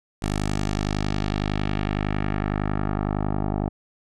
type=tone with low-pass filter sweep; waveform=10% pulse; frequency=50.9 Hz; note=G#1; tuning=34 cents flat; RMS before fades=-25 dBFS; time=0.22-3.69 s; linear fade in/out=5 ms; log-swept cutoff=9500 to 750 Hz; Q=1.3; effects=none